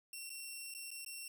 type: tone with dropouts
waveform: 10% pulse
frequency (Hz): 2723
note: F7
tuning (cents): -44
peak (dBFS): -36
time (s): 0.13-1.28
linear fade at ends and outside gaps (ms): 2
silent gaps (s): 0.295-0.301 / 0.74-0.748 / 0.906-0.913 / 1.048-1.062
effects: none